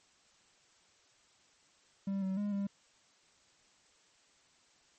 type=tone with pitch steps; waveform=triangle; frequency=196 / 190.2 / 205.4 / 199.2 Hz; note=G3 / F#3 / G#3 / G3; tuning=0 / +48 / -19 / +28 cents; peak=-30 dBFS; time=2.07-2.67 s; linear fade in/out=5 ms; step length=150 ms; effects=white hiss -67 dBFS RMS until 4.98 s + MP3 32 kbps